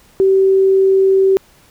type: tone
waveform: sine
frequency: 384.8 Hz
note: G4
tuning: 32 cents flat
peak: -8 dBFS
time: 0.2-1.37 s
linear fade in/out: 0 ms
effects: pink hiss -49 dBFS RMS until 1.7 s